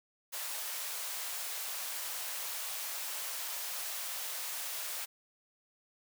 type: high-pass noise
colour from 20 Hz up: white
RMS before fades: -39 dBFS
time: 0.32-5.06 s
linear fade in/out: 20 ms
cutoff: 540 Hz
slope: 24 dB/octave
effects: none